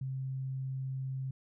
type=tone; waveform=sine; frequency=132.5 Hz; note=C3; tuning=22 cents sharp; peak=-34 dBFS; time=0.01-1.31 s; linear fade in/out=5 ms; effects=none